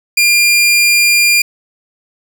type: tone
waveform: sawtooth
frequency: 2400 Hz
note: D7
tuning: 37 cents sharp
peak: -4 dBFS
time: 0.17-1.42 s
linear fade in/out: 5 ms
effects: none